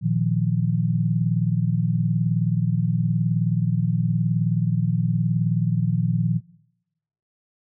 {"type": "chord", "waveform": "sine", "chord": "Bb suspended fourth", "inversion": "none", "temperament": "equal", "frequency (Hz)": [116.54, 155.56, 174.61], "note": ["Bb2", "Eb3", "F3"], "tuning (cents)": [0, 0, 0], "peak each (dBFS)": -23, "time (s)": [0.01, 6.41], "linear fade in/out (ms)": 50, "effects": ["noise-tail reverb RT60 0.9 s tail -24 dB re dry"]}